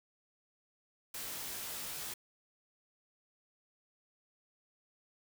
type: noise with comb filter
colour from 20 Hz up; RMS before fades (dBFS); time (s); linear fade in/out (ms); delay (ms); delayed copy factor
white; -42; 1.14-2.14; 5; 17; -0.6
effects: none